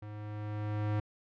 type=tone with level ramp; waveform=square; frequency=105.3 Hz; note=G#2; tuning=24 cents sharp; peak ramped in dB=-43 to -29 dBFS; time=0.02-1 s; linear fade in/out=5 ms; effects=low-pass 2000 Hz 12 dB/octave